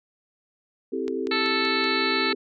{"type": "chord", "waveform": "sine", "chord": "A minor seventh", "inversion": "first", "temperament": "equal", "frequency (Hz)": [261.6, 329.6, 392, 440], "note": ["C4", "E4", "G4", "A4"], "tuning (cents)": [0, 0, 0, 0], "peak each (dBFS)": [-31, -33, -29, -31], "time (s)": [0.92, 2.35], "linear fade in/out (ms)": 10}
{"type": "click train", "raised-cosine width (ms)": 0.2, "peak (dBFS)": -21, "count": 5, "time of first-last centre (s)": [1.08, 1.842], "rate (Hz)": 5.25}
{"type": "harmonic tone", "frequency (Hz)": 440, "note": "A4", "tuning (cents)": 0, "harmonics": [1, 2, 3, 4, 5, 6, 7, 8, 9, 10], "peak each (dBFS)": [-29, -34, -29, -30, -29, -32, -40, -39, -29, -32], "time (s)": [1.31, 2.33], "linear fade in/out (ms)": 5}
{"effects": []}